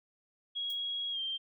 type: tone with pitch glide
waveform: sine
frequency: 3309 to 3161 Hz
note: G#7 to G7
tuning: -7 to +14 cents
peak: -33 dBFS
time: 0.55-1.38 s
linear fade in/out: 20 ms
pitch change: -79 cents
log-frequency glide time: 1.11-1.2 s
type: noise with exponential decay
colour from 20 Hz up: violet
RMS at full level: -45 dBFS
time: 0.7-0.8 s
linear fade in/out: 0 ms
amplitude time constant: 21 ms
effects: none